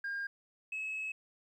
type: tone pair in turn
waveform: sine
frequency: 1611 / 2580 Hz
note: G6 / E7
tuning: +47 / -38 cents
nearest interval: minor sixth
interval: 815 cents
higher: second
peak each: -33 / -34 dBFS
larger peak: first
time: 0.04-0.27 / 0.72-1.12 s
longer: second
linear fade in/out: 5 ms
effects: tanh soft clip ceiling -33 dBFS + 12-bit